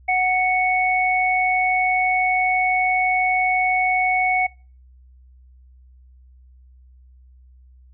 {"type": "tone pair together", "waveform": "sine", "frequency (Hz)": [739.8, 2217], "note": ["F#5", "C#7"], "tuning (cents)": [0, 0], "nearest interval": "octave + perfect fifth", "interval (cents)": 1900, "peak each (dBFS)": [-19, -19], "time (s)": [0.08, 4.47], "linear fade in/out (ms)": 10, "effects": ["noise-tail reverb RT60 0.4 s tail -26 dB re dry", "added 63 Hz sine -46 dBFS peak until 7.93 s"]}